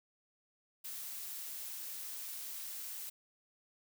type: noise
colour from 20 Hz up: blue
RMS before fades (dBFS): -44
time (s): 0.84-3.1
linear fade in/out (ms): 10
effects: none